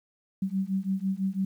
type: beating tone pair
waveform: sine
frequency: 189.1 / 195.1 Hz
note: F#3 / G3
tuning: +38 / -8 cents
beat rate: 6 Hz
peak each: -29 dBFS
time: 0.42-1.45 s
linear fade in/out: 5 ms
effects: 10-bit